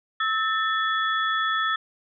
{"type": "tone cluster", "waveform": "sine", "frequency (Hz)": [1302, 1786, 3389], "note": ["E6", "A6", "G#7"], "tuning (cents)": [-22, 25, 34], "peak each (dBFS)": [-24, -26, -30], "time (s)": [0.2, 1.76], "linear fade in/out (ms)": 5, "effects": []}